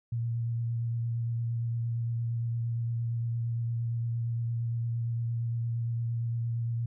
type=tone with vibrato; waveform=sine; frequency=116.7 Hz; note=A#2; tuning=2 cents sharp; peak=-28 dBFS; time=0.12-6.86 s; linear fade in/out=5 ms; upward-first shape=triangle; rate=8.7 Hz; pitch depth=19 cents each way; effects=none